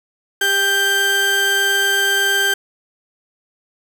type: tone pair together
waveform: 30% pulse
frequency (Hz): 398.6 / 1572.9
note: G4 / G6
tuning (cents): +29 / +5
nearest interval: 2 octaves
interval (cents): 2376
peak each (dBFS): -21 / -12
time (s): 0.41-2.54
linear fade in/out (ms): 5
effects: none